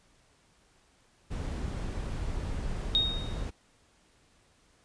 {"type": "noise", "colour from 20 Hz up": "brown", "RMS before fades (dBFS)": -34, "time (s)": [1.3, 3.51], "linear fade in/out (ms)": 20}
{"type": "tone with exponential decay", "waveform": "sine", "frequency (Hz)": 3729, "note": "A#7", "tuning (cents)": 0, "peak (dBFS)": -20, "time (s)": [2.95, 3.46], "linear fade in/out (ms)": 0, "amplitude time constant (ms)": 110}
{"effects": ["pink hiss -65 dBFS RMS until 4.84 s", "resampled to 22050 Hz"]}